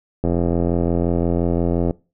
click train, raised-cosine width 2 ms, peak -7 dBFS, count 144, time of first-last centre 0.24-1.909 s, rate 85.7 Hz, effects noise-tail reverb RT60 0.3 s tail -22 dB re dry

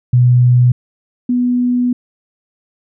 sine tone pair in turn, 123.6 / 246.3 Hz, B2 / B3, +2 / -5 cents, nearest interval octave, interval 1193 cents, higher second, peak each -6 / -11 dBFS, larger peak first, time 0.13-0.72 / 1.29-1.93 s, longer second, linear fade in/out 5 ms, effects none

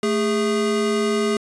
square tone pair together, 220 / 410.1 Hz, A3 / G#4, 0 / -22 cents, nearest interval major seventh, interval 1078 cents, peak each -23 / -21 dBFS, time 0.03-1.37 s, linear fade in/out 2 ms, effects resampled to 22050 Hz

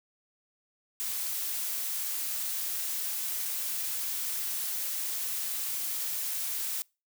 blue noise, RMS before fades -33 dBFS, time 1-6.82 s, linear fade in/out 0 ms, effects noise-tail reverb RT60 0.3 s tail -26 dB re dry

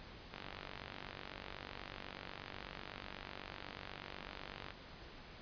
click train, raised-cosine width 0.3 ms, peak -29 dBFS, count 211, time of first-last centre 0.34-4.706 s, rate 48.1 Hz, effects pink hiss -54 dBFS RMS until 5.41 s + resampled to 11025 Hz

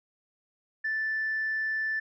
sine tone, 1760 Hz, A6, in tune, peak -26 dBFS, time 0.84-2 s, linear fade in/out 10 ms, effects tanh soft clip ceiling -23 dBFS

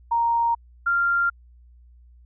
sine tone pair in turn, 932.3 / 1390 Hz, A#5 / F6, 0 / -9 cents, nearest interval perfect fifth, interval 691 cents, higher second, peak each -18 dBFS, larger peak neither, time 0.11-0.55 / 0.86-1.3 s, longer neither, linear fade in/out 10 ms, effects added 60 Hz sine -48 dBFS peak until 2.25 s

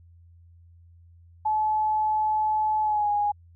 sine tone with pitch glide, 860 to 826.4 Hz, A5 to G#5, -40 to -9 cents, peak -21 dBFS, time 1.45-3.32 s, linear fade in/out 10 ms, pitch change -69 cents, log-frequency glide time 2.82-3.1 s, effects added 85 Hz sine -50 dBFS peak until 3.55 s

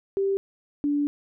sine tone pair in turn, 392 / 289.8 Hz, G4 / D4, 0 / -23 cents, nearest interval perfect fourth, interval 523 cents, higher first, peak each -21 dBFS, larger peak neither, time 0.17-0.37 / 0.84-1.07 s, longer second, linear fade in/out 0 ms, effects none

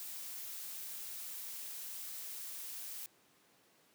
blue noise, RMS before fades -45 dBFS, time 0-3.06 s, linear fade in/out 0 ms, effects pink hiss -68 dBFS RMS until 3.94 s + high-pass 200 Hz 12 dB/octave

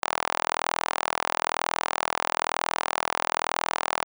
sawtooth tone with high-pass filter, 41.05 Hz, E1, 6 cents flat, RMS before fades -28 dBFS, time 0.02-4.04 s, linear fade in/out 10 ms, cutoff 880 Hz, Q 1.9, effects none

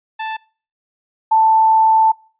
sawtooth / sine tone pair in turn, 880 / 883.9 Hz, A5 / A5, 0 / +8 cents, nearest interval unison, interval 8 cents, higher second, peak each -18 / -9 dBFS, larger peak second, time 0.19-0.37 / 1.31-2.12 s, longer second, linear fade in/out 10 ms, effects noise-tail reverb RT60 0.4 s tail -23 dB re dry + resampled to 8000 Hz

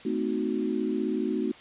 sine chord, A diminished seventh, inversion none, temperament equal with one note detuned, 220 / 256.4 / 311.1 / 370 Hz, A3 / C4 / Eb4 / Gb4, 0 / -35 / 0 / 0 cents, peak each -31 dBFS, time 0.05-1.52 s, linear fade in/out 5 ms, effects white hiss -48 dBFS RMS until 1.6 s + resampled to 8000 Hz

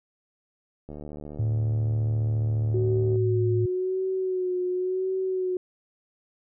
click train, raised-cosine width 2 ms, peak -26 dBFS, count 170, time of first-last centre 0.89-3.158 s, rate 74.5 Hz
sine tone with pitch glide, 110 to 108.86 Hz, A2 to A2, 0 to -18 cents, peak -22 dBFS, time 1.39-3.66 s, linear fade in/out 5 ms, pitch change -18 cents, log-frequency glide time 2.15-3 s
sine tone with vibrato, 370 Hz, F#4, in tune, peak -24 dBFS, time 2.74-5.57 s, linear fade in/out 2 ms, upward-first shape sine, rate 0.93 Hz, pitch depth 37 cents each way
effects none

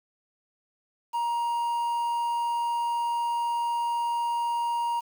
triangle tone with quantisation, 942 Hz, A#5, 18 cents sharp, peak -23 dBFS, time 1.13-5.01 s, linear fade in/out 20 ms, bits 8, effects none

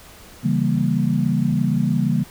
sine chord, C# diminished seventh, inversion none, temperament equal, 138.59 / 164.81 / 196 / 233.1 Hz, C#3 / E3 / G3 / Bb3, 0 / 0 / 0 / 0 cents, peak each -22 dBFS, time 0.43-2.24 s, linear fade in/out 20 ms, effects pink hiss -44 dBFS RMS until 2.3 s

